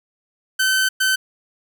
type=tone bursts at uneven times; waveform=sawtooth; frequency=1532 Hz; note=G6; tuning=40 cents flat; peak=-12 dBFS; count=2; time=0.59-0.89 / 1-1.16 s; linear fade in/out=10 ms; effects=none